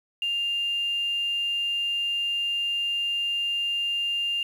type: tone with quantisation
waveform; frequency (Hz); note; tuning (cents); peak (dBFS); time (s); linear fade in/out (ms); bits
sine; 2800; F7; +4; -24; 0.22-4.43; 2; 8
effects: none